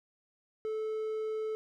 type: tone with hard clipping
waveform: triangle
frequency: 435.8 Hz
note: A4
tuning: 17 cents flat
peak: -33 dBFS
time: 0.65-1.55 s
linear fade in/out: 0 ms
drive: 6 dB
effects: none